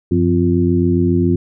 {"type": "harmonic tone with a mistuned harmonic", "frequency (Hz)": 87.31, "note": "F2", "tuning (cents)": 0, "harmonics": [1, 2, 3, 4], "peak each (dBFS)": [-17, -17, -17, -17], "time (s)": [0.11, 1.36], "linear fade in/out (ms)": 5, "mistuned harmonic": 1, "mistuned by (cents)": 130, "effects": []}